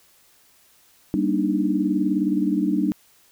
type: chord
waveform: sine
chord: Eb major seventh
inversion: first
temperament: just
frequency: 194.45 / 233.3 / 291.7 / 311.1 Hz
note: G3 / Bb3 / D4 / Eb4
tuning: -14 / +2 / -12 / 0 cents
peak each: -24 / -27 / -23 / -24 dBFS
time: 1.14-2.92 s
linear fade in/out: 0 ms
effects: white hiss -57 dBFS RMS until 3.31 s